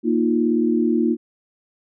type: chord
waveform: sine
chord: Bb suspended fourth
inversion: none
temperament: just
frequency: 233.1 / 310.8 / 349.6 Hz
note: Bb3 / Eb4 / F4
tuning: 0 / -2 / +2 cents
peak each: -19 / -21 / -21 dBFS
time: 0.03-1.17 s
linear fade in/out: 50 ms
effects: none